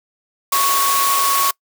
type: tone in noise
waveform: sine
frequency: 1108.7 Hz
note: C#6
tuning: in tune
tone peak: -16 dBFS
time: 0.52-1.51 s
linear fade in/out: 5 ms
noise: white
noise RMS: -19 dBFS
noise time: 0.52-1.51 s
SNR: 0 dB
effects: noise-tail reverb RT60 0.1 s tail -25 dB re dry + high-pass 400 Hz 12 dB/octave